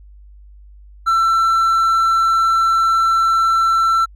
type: tone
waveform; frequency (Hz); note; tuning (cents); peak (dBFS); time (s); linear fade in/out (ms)
triangle; 1341; E6; +29; -10; 1.06-4.06; 20
effects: added 50 Hz sine -39 dBFS peak until 4.15 s

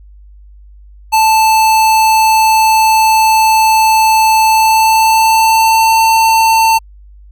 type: tone with pitch glide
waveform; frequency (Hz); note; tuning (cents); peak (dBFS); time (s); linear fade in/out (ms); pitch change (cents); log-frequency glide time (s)
square; 880 to 895.9; A5 to A5; 0 to +31; -7; 1.12-6.79; 20; +31; 4.46-5.99
effects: added 50 Hz sine -35 dBFS peak until 7.31 s

